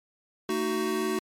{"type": "chord", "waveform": "square", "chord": "D# diminished", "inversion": "second", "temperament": "just", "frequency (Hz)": [224, 311.1, 373.4], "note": ["A3", "D#4", "F#4"], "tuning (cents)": [31, 0, 16], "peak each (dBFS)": [-33, -33, -29], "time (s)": [0.49, 1.19], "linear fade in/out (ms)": 2, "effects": ["MP3 64 kbps"]}